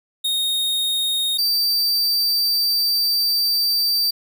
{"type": "tone pair in turn", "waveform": "45% pulse", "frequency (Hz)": [3717, 4652], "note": ["A#7", "D8"], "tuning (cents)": [-6, -17], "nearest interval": "major third", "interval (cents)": 389, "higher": "second", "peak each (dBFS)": [-19, -16], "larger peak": "second", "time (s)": [[0.24, 1.38], [1.38, 4.11]], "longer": "second", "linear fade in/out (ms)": 10, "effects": []}